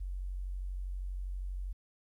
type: tone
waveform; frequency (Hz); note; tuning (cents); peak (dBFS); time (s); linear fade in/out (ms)
sine; 46.25; F#1; 0; -35; 0-1.73; 10
effects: 12-bit